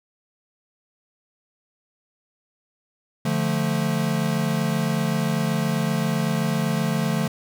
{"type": "chord", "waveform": "square", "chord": "D minor", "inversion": "none", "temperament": "equal", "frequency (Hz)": [146.83, 174.61, 220], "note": ["D3", "F3", "A3"], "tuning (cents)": [0, 0, 0], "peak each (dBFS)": -26, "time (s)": [3.25, 7.28], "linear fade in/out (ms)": 5, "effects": []}